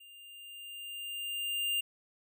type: tone with level ramp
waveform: square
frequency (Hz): 2800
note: F7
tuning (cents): +4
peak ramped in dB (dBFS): -53 to -29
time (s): 0-1.81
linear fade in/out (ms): 10
effects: none